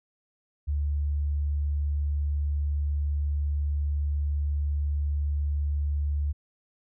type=tone; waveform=sine; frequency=72.8 Hz; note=D2; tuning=15 cents flat; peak=-24 dBFS; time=0.67-6.33 s; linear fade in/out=20 ms; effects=none